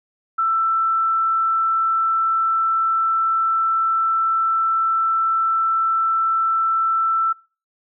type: tone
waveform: sine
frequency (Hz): 1331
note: E6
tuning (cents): +16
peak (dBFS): -16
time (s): 0.38-7.33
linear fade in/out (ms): 10
effects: noise-tail reverb RT60 0.4 s tail -25 dB re dry